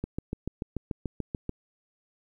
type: click train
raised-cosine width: 3 ms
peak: -18 dBFS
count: 11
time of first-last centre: 0.04-1.493 s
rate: 6.88 Hz
effects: 10-bit